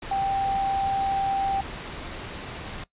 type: tone in noise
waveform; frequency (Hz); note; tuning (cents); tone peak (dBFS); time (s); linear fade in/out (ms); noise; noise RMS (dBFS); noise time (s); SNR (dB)
sine; 784; G5; 0; -22; 0.11-1.61; 5; pink; -36; 0.02-2.84; +11
effects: noise-tail reverb RT60 0.1 s tail -19 dB re dry + resampled to 8000 Hz